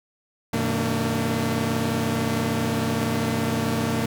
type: tone cluster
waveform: sawtooth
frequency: 94.7 / 123.4 / 156.6 / 227 / 291.7 Hz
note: F#2 / B2 / D#3 / A#3 / D4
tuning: +41 / -1 / +11 / -46 / -12 cents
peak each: -28 / -25 / -27 / -21 / -27 dBFS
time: 0.53-4.06 s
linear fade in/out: 5 ms
effects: none